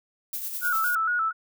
violet noise with tremolo, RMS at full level -31 dBFS, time 0.33-0.95 s, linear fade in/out 2 ms, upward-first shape sine, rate 9.8 Hz, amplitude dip 45%
sine tone with vibrato, 1381 Hz, F6, 20 cents flat, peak -22 dBFS, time 0.61-1.33 s, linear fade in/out 50 ms, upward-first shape square, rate 4.3 Hz, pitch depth 83 cents each way
effects none

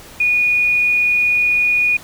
sine tone, 2456 Hz, D#7, 23 cents flat, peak -12 dBFS, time 0.2-1.97 s, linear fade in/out 5 ms, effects pink hiss -39 dBFS RMS until 2.03 s

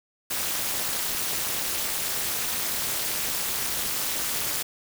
white noise with amplitude modulation, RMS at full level -24 dBFS, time 0.3-4.63 s, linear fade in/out 10 ms, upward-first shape sine, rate 271 Hz, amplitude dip 95%, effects none

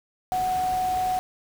sine tone in noise, 740 Hz, F#5, in tune, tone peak -22 dBFS, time 0.32-1.19 s, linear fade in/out 0 ms, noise pink, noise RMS -38 dBFS, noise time 0.32-1.19 s, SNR +13 dB, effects none

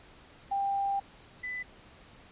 sine tone pair in turn, 793 / 1998.2 Hz, G5 / B6, +20 / +20 cents, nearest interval octave + major third, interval 1600 cents, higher second, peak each -27 / -34 dBFS, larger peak first, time 0.51-1 / 1.43-1.63 s, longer first, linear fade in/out 10 ms, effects pink hiss -55 dBFS RMS until 2.31 s + resampled to 8000 Hz

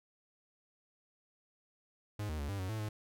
45% pulse tone with pitch steps, 104.4 / 77.1 / 71.3 / 99.4 / 92.9 / 109.6 / 106.7 Hz, G#2 / D#2 / C#2 / G2 / F#2 / A2 / G#2, +10 / -15 / +49 / +25 / +7 / -6 / +47 cents, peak -36 dBFS, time 2.19-2.89 s, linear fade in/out 5 ms, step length 100 ms, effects none

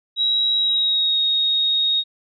sine tone with pitch glide, 3855 to 3745 Hz, B7 to A#7, -43 to +7 cents, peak -16 dBFS, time 0.16-2.04 s, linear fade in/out 50 ms, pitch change -50 cents, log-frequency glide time 0.56-1.18 s, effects none

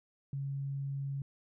sine tone, 138.4 Hz, C#3, 2 cents flat, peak -34 dBFS, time 0.33-1.22 s, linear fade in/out 2 ms, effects none

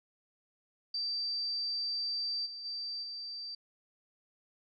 sine tone with level steps, 4664 Hz, D8, 13 cents flat, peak -32 / -41 / -36 / -39 dBFS, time 0.94-3.55 s, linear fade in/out 5 ms, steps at 2.45 / 2.64 / 3.02 s, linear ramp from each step 20 ms, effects none

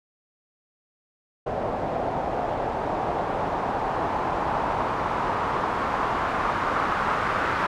white noise with low-pass filter sweep, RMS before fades -26 dBFS, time 1.46-7.67 s, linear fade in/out 10 ms, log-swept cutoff 670 to 1300 Hz, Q 2.2, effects none

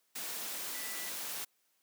sine tone in noise, 1975.5 Hz, B6, in tune, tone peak -47 dBFS, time 0.74-1.1 s, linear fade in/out 10 ms, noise white, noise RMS -40 dBFS, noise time 0.15-1.45 s, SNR -10 dB, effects white hiss -75 dBFS RMS until 1.82 s + high-pass 200 Hz 12 dB/octave

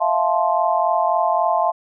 sine chord, F major seventh, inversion third, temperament just, 654.8 / 698.5 / 873.1 / 1047.7 Hz, E5 / F5 / A5 / C6, -12 / 0 / -14 / +2 cents, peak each -21 / -20 / -21 / -22 dBFS, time 0-1.72 s, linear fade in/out 20 ms, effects none

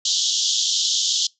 pink band-pass noise, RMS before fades -21 dBFS, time 0.05-1.27 s, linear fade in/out 5 ms, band 3100 to 7100 Hz, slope 96 dB/octave, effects noise-tail reverb RT60 0.2 s tail -25 dB re dry

